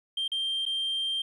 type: tone with dropouts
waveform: sine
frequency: 3170 Hz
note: G7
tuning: 19 cents sharp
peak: -25 dBFS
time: 0.17-1.22 s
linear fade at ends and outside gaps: 5 ms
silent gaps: 0.279-0.317 / 0.654-0.662 s
effects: tanh soft clip ceiling -25 dBFS + 11-bit